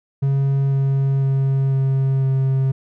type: tone with pitch steps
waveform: triangle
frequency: 137.4 / 136.45 / 135.51 / 134.57 / 133.64 Hz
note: C#3 / C#3 / C#3 / C3 / C3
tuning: -15 / -27 / -39 / +49 / +37 cents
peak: -13 dBFS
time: 0.22-2.72 s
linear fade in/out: 10 ms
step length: 500 ms
effects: none